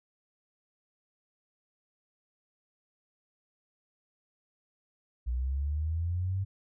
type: linear sweep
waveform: sine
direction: up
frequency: 58.7 to 98.2 Hz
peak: -28 dBFS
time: 5.26-6.45 s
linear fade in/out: 20 ms
effects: none